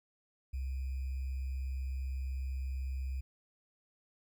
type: tone with sample-and-hold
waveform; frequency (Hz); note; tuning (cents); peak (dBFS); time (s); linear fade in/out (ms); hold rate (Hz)
sine; 65.9; C2; +13; -34; 0.53-3.21; 10; 2450
effects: none